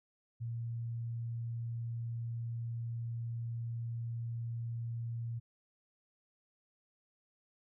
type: tone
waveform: sine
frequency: 116.54 Hz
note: A#2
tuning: in tune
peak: -36 dBFS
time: 0.4-5.4 s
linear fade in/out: 20 ms
effects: none